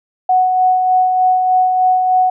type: tone with tremolo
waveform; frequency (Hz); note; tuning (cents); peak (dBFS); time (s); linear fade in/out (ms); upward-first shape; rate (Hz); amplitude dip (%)
sine; 740; F#5; 0; -8; 0.29-2.3; 5; sine; 3.3; 35
effects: none